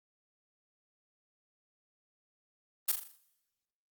blue noise with echo, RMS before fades -27 dBFS, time 2.88-2.92 s, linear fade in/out 10 ms, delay 41 ms, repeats 6, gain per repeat -6 dB, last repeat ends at 3.166 s, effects noise-tail reverb RT60 1.0 s tail -21 dB re dry + Opus 32 kbps

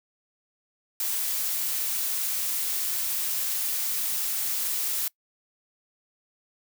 blue noise, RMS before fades -28 dBFS, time 1-5.08 s, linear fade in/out 2 ms, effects noise-tail reverb RT60 0.1 s tail -24 dB re dry

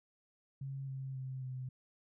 sine tone with pitch steps, 136.1 / 133.61 / 131.16 / 128.76 Hz, C#3 / C3 / C3 / C3, -31 / +37 / +5 / -27 cents, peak -39 dBFS, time 0.61-1.69 s, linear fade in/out 5 ms, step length 270 ms, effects none

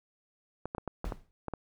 clicks, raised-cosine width 1 ms, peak -21 dBFS, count 8, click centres 0.656 / 0.749 / 0.782 / 0.877 / 1.044 / 1.122 / 1.483 / 1.537 s
brown noise with exponential decay, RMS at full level -32 dBFS, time 1.05-1.31 s, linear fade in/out 0 ms, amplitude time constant 55 ms
effects none

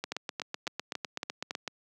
two click trains, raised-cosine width 0.2 ms, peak -16 / -16 dBFS, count 6 / 14, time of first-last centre 0.12-1.509 / 0.04-1.677 s, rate 3.6 / 7.94 Hz, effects high-pass 200 Hz 12 dB/octave

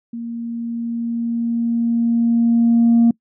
sine tone with level ramp, 233.1 Hz, A#3, in tune, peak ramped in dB -25 to -7 dBFS, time 0.13-3.11 s, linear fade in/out 5 ms, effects noise-tail reverb RT60 0.1 s tail -25 dB re dry + tanh soft clip ceiling -7 dBFS

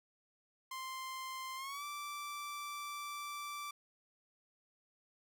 sawtooth tone with pitch glide, 1046.5 to 1167.9 Hz, C6 to D6, 0 to -10 cents, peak -38 dBFS, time 0.71-3.71 s, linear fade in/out 5 ms, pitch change +190 cents, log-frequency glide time 1.56-1.84 s, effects none

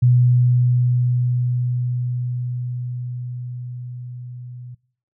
sine tone with level ramp, 123.47 Hz, B2, in tune, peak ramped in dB -10 to -33 dBFS, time 0.02-4.75 s, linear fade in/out 10 ms, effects noise-tail reverb RT60 0.5 s tail -22 dB re dry

